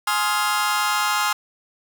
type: chord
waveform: sawtooth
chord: F minor seventh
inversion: first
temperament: just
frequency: 838.1 / 1047.7 / 1257.2 / 1396.9 Hz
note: Ab5 / C6 / Eb6 / F6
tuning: +16 / +2 / +18 / 0 cents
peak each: -21 dBFS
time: 0.07-1.33 s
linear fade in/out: 5 ms
effects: none